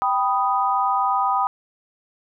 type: chord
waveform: sine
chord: G augmented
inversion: none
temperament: equal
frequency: 784 / 987.8 / 1244.5 Hz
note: G5 / B5 / D#6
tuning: 0 / 0 / 0 cents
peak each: -22 dBFS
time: 0.02-1.47 s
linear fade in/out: 0 ms
effects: none